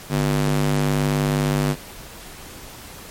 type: tone with high-pass filter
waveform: square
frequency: 49.65 Hz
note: G1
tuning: 23 cents sharp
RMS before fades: -20 dBFS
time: 0.09-1.76 s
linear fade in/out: 50 ms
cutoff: 160 Hz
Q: 1.5
effects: pink hiss -39 dBFS RMS until 3.1 s + MP3 64 kbps